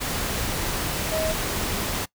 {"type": "tone in noise", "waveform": "sine", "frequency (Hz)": 633, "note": "D#5", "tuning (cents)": 30, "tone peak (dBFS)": -24, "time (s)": [1.11, 1.33], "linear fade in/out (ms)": 20, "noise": "pink", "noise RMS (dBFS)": -27, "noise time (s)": [0, 2.06], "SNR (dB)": 0, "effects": ["noise-tail reverb RT60 0.1 s tail -21 dB re dry"]}